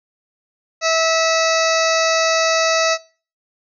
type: harmonic tone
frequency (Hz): 650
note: E5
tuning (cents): -24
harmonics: 1 / 2 / 3 / 4 / 6 / 7 / 8 / 9 / 10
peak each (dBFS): -18 / -21 / -23 / -24 / -26 / -26 / -27 / -28 / -28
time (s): 0.81-2.98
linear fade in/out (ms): 50
effects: noise-tail reverb RT60 0.4 s tail -22 dB re dry